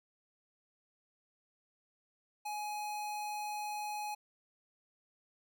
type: tone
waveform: square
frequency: 839 Hz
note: G#5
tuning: 17 cents sharp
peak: -38 dBFS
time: 2.45-4.15 s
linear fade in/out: 10 ms
effects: none